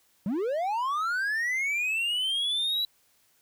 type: linear sweep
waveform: triangle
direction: up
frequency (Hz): 174.61 to 3951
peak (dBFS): -24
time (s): 0.26-2.85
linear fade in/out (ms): 2
effects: white hiss -66 dBFS RMS until 3.41 s